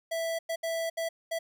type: tone bursts at uneven times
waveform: square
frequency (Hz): 659.3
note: E5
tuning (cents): 0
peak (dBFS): -30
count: 5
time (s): 0.11-0.39 / 0.49-0.56 / 0.63-0.9 / 0.97-1.09 / 1.31-1.39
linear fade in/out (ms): 10
effects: none